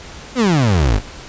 30% pulse exponential sweep, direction down, 269.6 to 44.53 Hz, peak -9 dBFS, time 0.35-1.01 s, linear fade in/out 50 ms, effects pink hiss -35 dBFS RMS until 1.28 s + resampled to 16000 Hz

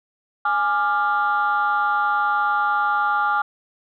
sine chord, D diminished, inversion second, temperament equal with one note detuned, 830.6 / 1187.6 / 1396.9 Hz, Ab5 / D6 / F6, 0 / +19 / 0 cents, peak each -21 dBFS, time 0.45-3.42 s, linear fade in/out 5 ms, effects tanh soft clip ceiling -11 dBFS

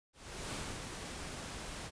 pink noise with ADSR envelope, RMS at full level -40 dBFS, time 0.13-1.91 s, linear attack 390 ms, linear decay 270 ms, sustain -4 dB, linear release 42 ms, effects resampled to 22050 Hz

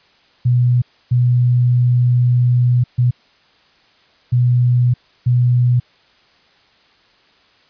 sine tone bursts at uneven times, 123 Hz, B2, 7 cents flat, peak -10 dBFS, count 5, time 0.45-0.82 / 1.11-2.84 / 2.98-3.11 / 4.32-4.94 / 5.26-5.8 s, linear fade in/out 10 ms, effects white hiss -53 dBFS RMS until 7.69 s + resampled to 11025 Hz

